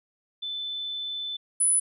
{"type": "tone pair in turn", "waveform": "sine", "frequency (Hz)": [3517, 9985], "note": ["A7", "D#9"], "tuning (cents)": [-1, 5], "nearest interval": "octave + tritone", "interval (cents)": 1806, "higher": "second", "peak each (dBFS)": [-30, -19], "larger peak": "second", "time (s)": [[0.42, 1.37], [1.6, 1.8]], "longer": "first", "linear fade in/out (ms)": 10, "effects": []}